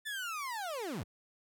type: linear sweep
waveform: 30% pulse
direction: down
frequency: 1778 to 60.3 Hz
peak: -34 dBFS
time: 0.05-1.04 s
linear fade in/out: 20 ms
effects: none